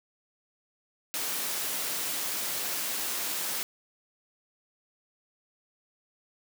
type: high-pass noise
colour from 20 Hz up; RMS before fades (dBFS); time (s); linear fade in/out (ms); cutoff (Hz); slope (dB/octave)
white; -32; 1.14-3.63; 0; 190; 12
effects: none